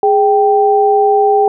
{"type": "tone pair together", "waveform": "sine", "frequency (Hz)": [415.3, 782.7], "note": ["G#4", "G5"], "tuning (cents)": [0, -3], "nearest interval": "major seventh", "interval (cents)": 1097, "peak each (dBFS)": -10, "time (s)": [0.03, 1.48], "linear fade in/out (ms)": 2, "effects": []}